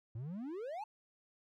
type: exponential sweep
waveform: triangle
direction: up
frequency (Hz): 105.7 to 896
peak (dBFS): -38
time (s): 0.15-0.84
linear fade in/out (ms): 5
effects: none